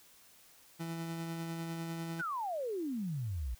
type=tone with tremolo; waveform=30% pulse; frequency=165.7 Hz; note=E3; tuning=9 cents sharp; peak=-34 dBFS; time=0.79-2.22 s; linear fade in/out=20 ms; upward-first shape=sine; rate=10 Hz; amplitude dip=25%
type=exponential sweep; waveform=sine; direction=down; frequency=1559 to 55 Hz; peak=-34 dBFS; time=2.19-3.55 s; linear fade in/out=10 ms
effects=white hiss -61 dBFS RMS until 3.59 s